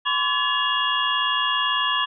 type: tone cluster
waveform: sine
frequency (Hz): 1020 / 1138 / 1706 / 2821 / 3333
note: C6 / C#6 / G#6 / F7 / G#7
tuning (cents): -44 / +45 / +46 / +17 / +5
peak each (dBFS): -26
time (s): 0.05-2.06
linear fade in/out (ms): 20
effects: none